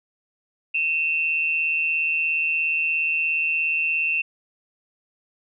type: tone pair together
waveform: sine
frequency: 2543 / 2700 Hz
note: D#7 / E7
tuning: +37 / +41 cents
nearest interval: minor second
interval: 104 cents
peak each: -26 / -21 dBFS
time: 0.74-4.22 s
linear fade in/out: 10 ms
effects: none